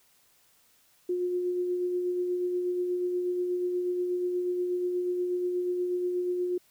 sine tone with tremolo, 358.2 Hz, F4, 44 cents sharp, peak -25 dBFS, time 1.09-6.58 s, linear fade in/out 5 ms, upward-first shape sine, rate 8.3 Hz, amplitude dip 30%, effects white hiss -64 dBFS RMS until 6.7 s

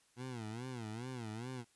20% pulse tone with vibrato, 118.2 Hz, A#2, 24 cents sharp, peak -37 dBFS, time 0.16-1.65 s, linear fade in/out 50 ms, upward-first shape sine, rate 2.4 Hz, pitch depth 170 cents each way, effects white hiss -71 dBFS RMS until 1.75 s + resampled to 24000 Hz

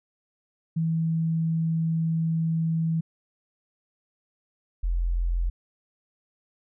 sine tone pair in turn, 162.8 / 43.12 Hz, E3 / F1, -21 / -21 cents, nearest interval octave + major seventh, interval 2300 cents, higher first, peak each -22 dBFS, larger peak neither, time 0.76-3.01 / 4.83-5.5 s, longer first, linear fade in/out 10 ms, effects none

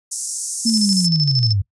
white band-pass noise, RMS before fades -26 dBFS, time 0.11-1.07 s, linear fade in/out 10 ms, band 5600 to 10000 Hz, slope 48 dB/octave
sine linear sweep, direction down, 233.1 to 92.5 Hz, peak -15 dBFS, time 0.65-1.62 s, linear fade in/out 10 ms
sine tone with tremolo, 5274 Hz, E8, in tune, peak -16 dBFS, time 0.66-1.53 s, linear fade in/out 10 ms, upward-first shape square, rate 13 Hz, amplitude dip 75%
effects noise-tail reverb RT60 0.1 s tail -21 dB re dry + resampled to 24000 Hz

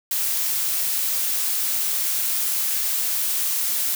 blue noise, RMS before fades -23 dBFS, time 0.11-3.95 s, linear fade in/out 2 ms, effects none

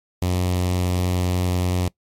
sawtooth tone with notch filter, 90.3 Hz, F#2, 42 cents flat, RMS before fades -21 dBFS, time 0.22-1.88 s, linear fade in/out 0 ms, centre 1500 Hz, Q 1.4, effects noise-tail reverb RT60 0.1 s tail -22 dB re dry + MP3 64 kbps

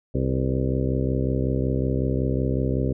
harmonic tone with a mistuned harmonic, 65.41 Hz, C2, in tune, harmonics 1 / 2 / 3 / 4 / 5 / 6 / 7 / 8 / 9, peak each -27 / -25 / -32 / -28 / -33 / -30 / -34 / -33 / -38 dBFS, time 0.14-2.93 s, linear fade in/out 10 ms, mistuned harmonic 8, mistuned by -50 cents, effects none

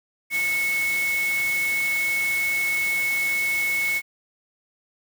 sine tone in noise, 2200 Hz, C#7, 14 cents flat, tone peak -21 dBFS, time 0.3-4.02 s, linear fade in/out 50 ms, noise white, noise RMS -33 dBFS, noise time 0.3-4.02 s, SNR +9 dB, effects none

